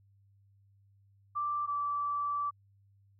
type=tone pair in turn; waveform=sine; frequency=1174.7 / 1159.9 Hz; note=D6 / D6; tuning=0 / -22 cents; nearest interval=unison; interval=22 cents; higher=first; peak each=-30 / -30 dBFS; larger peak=neither; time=1.35-1.67 / 1.67-2.51 s; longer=second; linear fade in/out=20 ms; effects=added 99 Hz sine -62 dBFS peak until 3.19 s